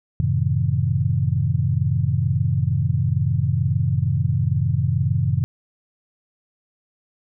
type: chord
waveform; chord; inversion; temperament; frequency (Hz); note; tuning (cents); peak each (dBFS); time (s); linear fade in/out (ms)
sine; F# diminished seventh; none; just; 92.5 / 111 / 133.2 / 159.84; F#2 / A2 / C3 / Eb3; 0 / +16 / +31 / +47; -23 / -23 / -21 / -25; 0.2-5.44; 0
effects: none